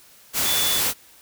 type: tone in noise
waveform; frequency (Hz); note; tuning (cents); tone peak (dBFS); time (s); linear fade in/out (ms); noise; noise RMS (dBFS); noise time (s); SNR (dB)
sine; 3470; A7; -25; -24; 0.44-0.82; 50; white; -22; 0.33-0.94; -5
effects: white hiss -51 dBFS RMS until 1.21 s